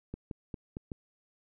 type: clicks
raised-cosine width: 3 ms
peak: -25 dBFS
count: 5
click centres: 0.14 / 0.312 / 0.542 / 0.769 / 0.918 s
effects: none